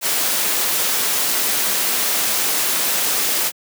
white noise, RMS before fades -19 dBFS, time 0.01-3.52 s, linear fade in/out 50 ms, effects high-pass 200 Hz 12 dB/octave

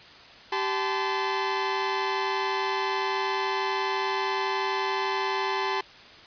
sawtooth tone cluster, 388.6 / 869 / 1025 Hz, G4 / A5 / C6, -15 / -22 / -36 cents, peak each -26 dBFS, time 0.52-5.81 s, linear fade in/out 5 ms, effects white hiss -48 dBFS RMS until 6.26 s + resampled to 11025 Hz

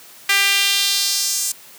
sawtooth tone with high-pass filter sweep, 396.9 Hz, G4, 22 cents sharp, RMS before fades -18 dBFS, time 0.29-1.52 s, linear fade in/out 5 ms, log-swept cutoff 2000 to 7400 Hz, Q 1.9, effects white hiss -43 dBFS RMS until 1.78 s + high-pass 150 Hz 12 dB/octave

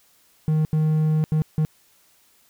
triangle tone bursts at uneven times, 155.56 Hz, D#3, in tune, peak -15 dBFS, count 4, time 0.48-0.65 / 0.73-1.24 / 1.32-1.42 / 1.58-1.65 s, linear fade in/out 0 ms, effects white hiss -59 dBFS RMS until 2.49 s

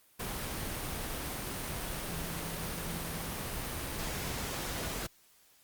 sine tone in noise, 167 Hz, E3, 23 cents sharp, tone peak -42 dBFS, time 2.09-3.31 s, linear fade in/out 10 ms, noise pink, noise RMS -37 dBFS, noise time 0.19-5.07 s, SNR -8 dB, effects white hiss -64 dBFS RMS until 5.63 s + Opus 32 kbps

